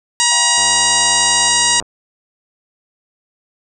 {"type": "harmonic tone", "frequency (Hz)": 954, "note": "A#5", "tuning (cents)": 40, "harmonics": [1, 2, 3, 4, 5, 6, 7, 8, 9], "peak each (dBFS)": [-20, -20, -20, -20, -20, -20, -20, -20, -20], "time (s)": [0.2, 1.8], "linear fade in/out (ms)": 0}
{"type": "chord", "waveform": "triangle", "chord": "F suspended second", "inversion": "none", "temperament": "equal with one note detuned", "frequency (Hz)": [693.6, 784, 1046.5], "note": ["F5", "G5", "C6"], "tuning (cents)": [-12, 0, 0], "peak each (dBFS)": [-29, -27, -31], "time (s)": [0.31, 1.49], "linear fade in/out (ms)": 5}
{"type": "click train", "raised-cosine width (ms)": 1, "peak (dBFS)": -19, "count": 124, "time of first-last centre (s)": [0.58, 1.825], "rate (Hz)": 98.8}
{"effects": []}